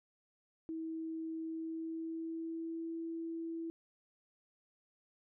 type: tone with pitch glide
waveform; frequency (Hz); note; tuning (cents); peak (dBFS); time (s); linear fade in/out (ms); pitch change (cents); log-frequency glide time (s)
sine; 323 to 329.8; E4 to E4; -35 to +1; -38; 0.69-3.7; 0; +36; 1.42-2.96
effects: none